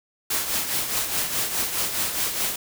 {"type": "noise with tremolo", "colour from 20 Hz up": "white", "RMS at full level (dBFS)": -23, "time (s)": [0.3, 2.56], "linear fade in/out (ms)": 5, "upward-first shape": "triangle", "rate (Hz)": 4.8, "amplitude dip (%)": 60, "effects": []}